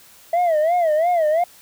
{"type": "tone with vibrato", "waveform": "sine", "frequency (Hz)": 658, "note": "E5", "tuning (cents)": -3, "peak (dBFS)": -12, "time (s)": [0.33, 1.44], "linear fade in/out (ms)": 5, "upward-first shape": "sine", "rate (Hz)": 2.9, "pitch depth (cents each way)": 150, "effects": ["tanh soft clip ceiling -14 dBFS", "white hiss -48 dBFS RMS until 1.61 s"]}